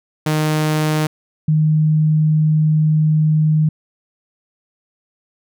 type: tone pair in turn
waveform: sawtooth / sine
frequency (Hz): 154.2 / 154.82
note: D#3 / D#3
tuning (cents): -15 / -8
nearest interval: unison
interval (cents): 7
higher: second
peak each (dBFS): -11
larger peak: neither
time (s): 0.26-1.07 / 1.48-3.69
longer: second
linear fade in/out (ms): 5
effects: none